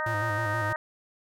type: harmonic tone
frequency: 310 Hz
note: D#4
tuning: 6 cents flat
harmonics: 2 / 3 / 4 / 5 / 6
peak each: -34 / -34 / -34 / -34 / -34 dBFS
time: 0-0.76 s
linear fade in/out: 0 ms
type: tone with vibrato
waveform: square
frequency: 108.3 Hz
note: A2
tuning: 27 cents flat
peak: -31 dBFS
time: 0.06-0.73 s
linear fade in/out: 5 ms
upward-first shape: square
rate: 6.3 Hz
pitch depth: 70 cents each way
effects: none